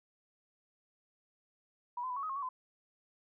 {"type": "tone with pitch steps", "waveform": "sine", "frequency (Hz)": [970, 1024, 991, 1113, 1261, 1080, 1126, 1021], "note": ["B5", "C6", "B5", "C#6", "D#6", "C#6", "C#6", "C6"], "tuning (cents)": [-31, -38, 6, 7, 23, -45, 27, -43], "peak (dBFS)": -35, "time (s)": [1.97, 2.49], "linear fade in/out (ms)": 5, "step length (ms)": 65, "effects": []}